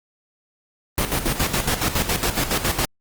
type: noise with tremolo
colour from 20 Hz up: pink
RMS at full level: -20 dBFS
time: 0.98-2.85 s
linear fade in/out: 0 ms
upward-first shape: square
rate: 7.2 Hz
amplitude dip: 65%
effects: Opus 24 kbps